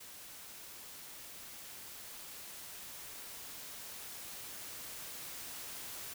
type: noise with level ramp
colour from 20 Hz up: white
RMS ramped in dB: -51 to -45 dBFS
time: 0-6.14 s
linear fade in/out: 10 ms
effects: none